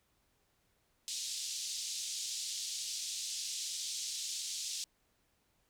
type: band-pass noise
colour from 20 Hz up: white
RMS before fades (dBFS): -40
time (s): 1.08-4.84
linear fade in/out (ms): 0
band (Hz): 3500 to 7500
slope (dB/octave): 24
effects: pink hiss -75 dBFS RMS until 5.69 s